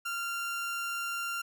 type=tone; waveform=30% pulse; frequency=1386 Hz; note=F6; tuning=14 cents flat; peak=-30 dBFS; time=0.05-1.42 s; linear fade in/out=10 ms; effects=none